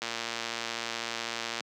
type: click train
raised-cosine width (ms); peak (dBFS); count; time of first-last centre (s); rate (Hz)
0.2; -15; 185; 0.02-1.606; 116
effects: high-pass 200 Hz 12 dB/octave